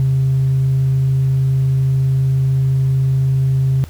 triangle tone with tanh clipping, 132.9 Hz, C3, 27 cents sharp, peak -12 dBFS, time 0-3.84 s, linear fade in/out 0 ms, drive 5 dB, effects added 80 Hz sine -32 dBFS peak until 3.89 s + pink hiss -44 dBFS RMS until 3.89 s

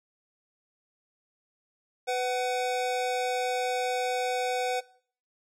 square tone pair together, 500 / 749.2 Hz, B4 / F#5, +21 / +21 cents, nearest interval perfect fifth, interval 700 cents, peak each -30 / -30 dBFS, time 2.07-4.81 s, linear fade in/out 20 ms, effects noise-tail reverb RT60 0.5 s tail -20 dB re dry + low-pass 9000 Hz 12 dB/octave

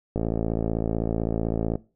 click train, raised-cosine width 2 ms, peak -12 dBFS, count 90, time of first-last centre 0.16-1.755 s, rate 55.8 Hz, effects noise-tail reverb RT60 0.3 s tail -19 dB re dry

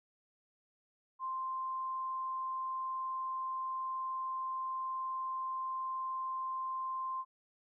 sine tone, 1046.5 Hz, C6, in tune, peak -35 dBFS, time 1.19-7.25 s, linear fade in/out 50 ms, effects none

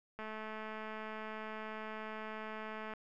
click train, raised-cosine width 0.5 ms, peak -30 dBFS, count 597, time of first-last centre 0.19-2.937 s, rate 217 Hz, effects none

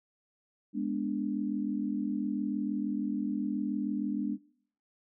sine chord, G# diminished, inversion none, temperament equal, 207.7 / 246.9 / 293.7 Hz, G#3 / B3 / D4, 0 / 0 / 0 cents, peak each -33 / -35 / -33 dBFS, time 0.73-4.38 s, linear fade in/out 50 ms, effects noise-tail reverb RT60 0.6 s tail -22 dB re dry

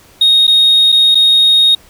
triangle tone with dropouts, 3729 Hz, A#7, in tune, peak -3 dBFS, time 0.21-1.75 s, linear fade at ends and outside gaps 5 ms, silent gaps 0.469-0.477 / 0.92-0.924 / 1.147-1.153 s, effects tanh soft clip ceiling -1 dBFS + pink hiss -44 dBFS RMS until 1.89 s

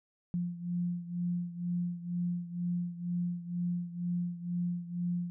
sine beating tone pair, 174.61 / 176.71 Hz, F3 / F3, 0 / +21 cents, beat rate 2.1 Hz, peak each -33 / -37 dBFS, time 0.34-5.3 s, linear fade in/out 0 ms, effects none

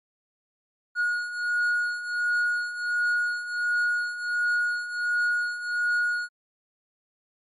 triangle beating tone pair, 1444 / 1445.4 Hz, F#6 / F#6, -43 / -41 cents, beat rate 1.4 Hz, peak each -28 / -23 dBFS, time 0.95-6.29 s, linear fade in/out 50 ms, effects MP3 48 kbps

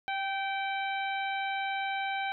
harmonic tone with a mistuned harmonic, 775 Hz, G5, 20 cents flat, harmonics 1 / 2 / 3 / 4 / 5, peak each -32 / -37 / -37 / -43 / -46 dBFS, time 0.08-2.32 s, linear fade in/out 0 ms, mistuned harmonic 1, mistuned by +20 cents, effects none

